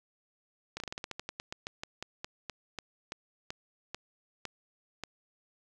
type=slowing click train; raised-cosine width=0.2 ms; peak=-20 dBFS; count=23; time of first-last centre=0.77-5.037 s; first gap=31 ms; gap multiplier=1.15; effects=none